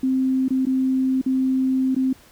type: tone with dropouts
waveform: sine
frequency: 261.6 Hz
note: C4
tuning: in tune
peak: -17 dBFS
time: 0.03-2.13 s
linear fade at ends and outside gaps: 5 ms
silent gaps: 0.483-0.505 / 0.654-0.667 / 1.215-1.261 / 1.948-1.963 s
effects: pink hiss -51 dBFS RMS until 2.31 s